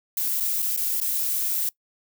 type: noise with dropouts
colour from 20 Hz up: violet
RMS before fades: -25 dBFS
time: 0.17-1.69 s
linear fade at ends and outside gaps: 2 ms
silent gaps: 0.401-0.406 / 0.621-0.625 / 0.764-0.774 / 1.002-1.013 s
effects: noise-tail reverb RT60 0.1 s tail -22 dB re dry